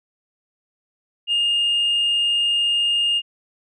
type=tone; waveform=sine; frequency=2831 Hz; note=F7; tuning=23 cents sharp; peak=-15 dBFS; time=1.27-3.22 s; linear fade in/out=50 ms; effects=tanh soft clip ceiling -14 dBFS